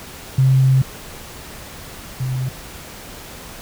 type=tone pair in turn; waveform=sine; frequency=132.2 / 129.18 Hz; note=C3 / C3; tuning=+18 / -22 cents; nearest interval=unison; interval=40 cents; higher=first; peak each=-10 / -19 dBFS; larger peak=first; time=0.38-0.82 / 2.2-2.49 s; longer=first; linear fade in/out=5 ms; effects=pink hiss -36 dBFS RMS until 3.61 s